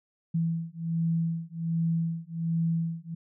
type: beating tone pair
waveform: sine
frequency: 164.81 / 166.11 Hz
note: E3 / E3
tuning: 0 / +14 cents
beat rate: 1.3 Hz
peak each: -29 dBFS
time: 0.34-3.15 s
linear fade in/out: 10 ms
effects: none